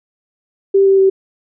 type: tone with pitch steps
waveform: sine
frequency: 392 / 388.4 / 384.8 Hz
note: G4 / G4 / G4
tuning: 0 / -16 / -32 cents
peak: -7 dBFS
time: 0.74-1.1 s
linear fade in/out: 10 ms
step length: 120 ms
effects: none